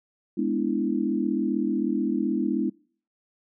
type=chord; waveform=sine; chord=E dominant seventh; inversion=first; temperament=equal; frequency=207.7 / 246.9 / 293.7 / 329.6 Hz; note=G#3 / B3 / D4 / E4; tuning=0 / 0 / 0 / 0 cents; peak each=-28 dBFS; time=0.37-2.7 s; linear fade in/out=10 ms; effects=noise-tail reverb RT60 0.5 s tail -26 dB re dry